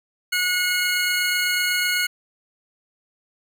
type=tone pair together; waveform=25% pulse; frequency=1454 / 2167 Hz; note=F#6 / C#7; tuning=-31 / -40 cents; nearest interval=perfect fifth; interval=691 cents; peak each=-19 dBFS; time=0.32-2.07 s; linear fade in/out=10 ms; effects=none